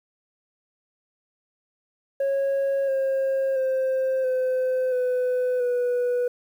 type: tone with pitch steps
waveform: sine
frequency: 549 / 536.8 / 524.8 / 513.1 / 501.7 / 490.5 Hz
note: C#5 / C5 / C5 / C5 / B4 / B4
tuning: -17 / +44 / +5 / -34 / +27 / -12 cents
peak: -18 dBFS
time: 2.2-6.28 s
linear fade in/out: 5 ms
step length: 680 ms
effects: tanh soft clip ceiling -20 dBFS + 9-bit